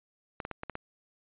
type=clicks; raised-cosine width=0.5 ms; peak=-21 dBFS; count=6; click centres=0.402 / 0.451 / 0.513 / 0.634 / 0.697 / 0.754 s; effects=resampled to 8000 Hz